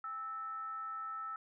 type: tone with frequency modulation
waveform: sine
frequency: 1311 Hz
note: E6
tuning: 10 cents flat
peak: -39 dBFS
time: 0.04-1.36 s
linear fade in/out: 2 ms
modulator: 510 Hz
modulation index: 0.27
effects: none